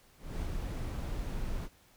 brown noise with ADSR envelope, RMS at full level -34 dBFS, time 0.17-1.69 s, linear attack 250 ms, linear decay 14 ms, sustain -2 dB, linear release 46 ms, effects pink hiss -63 dBFS RMS until 1.96 s

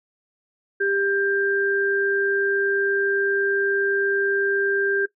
sine tone pair together, 396.5 / 1587 Hz, G4 / G6, +20 / +21 cents, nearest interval 2 octaves, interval 2401 cents, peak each -22 / -22 dBFS, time 0.8-5.06 s, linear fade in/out 10 ms, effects noise-tail reverb RT60 0.1 s tail -17 dB re dry

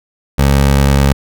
20% pulse tone, 69.3 Hz, C#2, in tune, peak -3 dBFS, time 0.38-1.13 s, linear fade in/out 10 ms, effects none

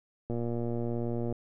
click train, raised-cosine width 2 ms, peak -21 dBFS, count 122, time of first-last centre 0.3-1.325 s, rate 118 Hz, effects none

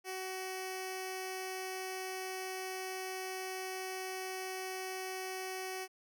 10% pulse tone with notch filter, 375.5 Hz, F#4, 26 cents sharp, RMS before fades -41 dBFS, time 0.04-5.88 s, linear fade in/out 50 ms, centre 1300 Hz, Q 1.4, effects none

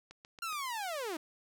click train, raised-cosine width 0.2 ms, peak -33 dBFS, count 4, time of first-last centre 0.11-0.527 s, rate 7.2 Hz
sawtooth linear sweep, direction down, 1396 to 293.7 Hz, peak -32 dBFS, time 0.42-1.17 s, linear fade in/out 5 ms
effects none

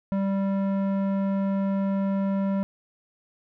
square tone with low-pass filter, 195.6 Hz, G3, 4 cents flat, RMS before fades -25 dBFS, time 0.12-2.63 s, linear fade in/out 0 ms, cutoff 1000 Hz, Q 0.73, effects none

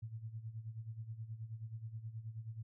sine tone with tremolo, 111.7 Hz, A2, 27 cents sharp, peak -40 dBFS, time 0.02-2.63 s, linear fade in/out 10 ms, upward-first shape sine, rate 9.4 Hz, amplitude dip 75%, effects none

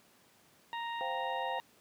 harmonic tone, 932.3 Hz, A#5, in tune, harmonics 1 / 2 / 3 / 4, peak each -37 / -43 / -47 / -49 dBFS, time 0.73-1.6 s, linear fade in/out 0 ms
sine chord, C suspended fourth, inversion none, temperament equal, 523.3 / 698.5 / 784 Hz, C5 / F5 / G5, 0 / 0 / 0 cents, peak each -40 / -41 / -39 dBFS, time 1.01-1.59 s, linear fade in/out 0 ms
effects pink hiss -64 dBFS RMS until 1.8 s + high-pass 150 Hz 12 dB/octave

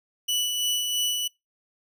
sawtooth tone with tremolo, 2960 Hz, F#7, in tune, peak -19 dBFS, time 0.28-1.28 s, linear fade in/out 10 ms, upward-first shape sine, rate 3 Hz, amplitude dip 35%, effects noise-tail reverb RT60 0.2 s tail -24 dB re dry

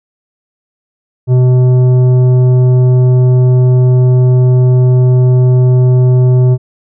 triangle tone with tanh clipping, 126.4 Hz, B2, 41 cents sharp, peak -6 dBFS, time 1.27-6.58 s, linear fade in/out 50 ms, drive 14 dB, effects none

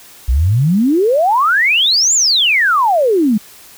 sine exponential two-way sweep, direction up then down, 56.7 to 7420 to 198.8 Hz, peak -9 dBFS, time 0.28-3.38 s, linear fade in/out 10 ms, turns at 2.14 s, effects white hiss -40 dBFS RMS until 3.77 s

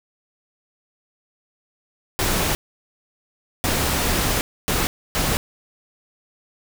pink noise bursts at uneven times, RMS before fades -21 dBFS, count 4, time 2.19-2.55 / 3.64-4.41 / 4.68-4.87 / 5.15-5.37 s, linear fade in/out 0 ms, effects none

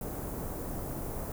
pink band-stop noise, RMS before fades -37 dBFS, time 0.01-1.32 s, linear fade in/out 2 ms, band 800 to 14000 Hz, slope 12 dB/octave, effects none

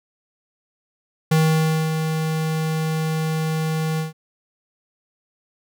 square tone with ADSR envelope, 158.4 Hz, D#3, 31 cents sharp, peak -14 dBFS, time 1.31-4.13 s, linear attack 8 ms, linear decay 580 ms, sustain -7 dB, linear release 140 ms, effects none

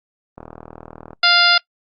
click train, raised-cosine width 1 ms, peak -20 dBFS, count 31, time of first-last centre 0.38-1.132 s, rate 39.9 Hz
harmonic tone, 698.5 Hz, F5, in tune, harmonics 1 / 2 / 3 / 4 / 5 / 6 / 7, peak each -22 / -15 / -21 / -20 / -19 / -19 / -17 dBFS, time 1.23-1.58 s, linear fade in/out 5 ms
effects noise-tail reverb RT60 0.1 s tail -23 dB re dry + Opus 32 kbps

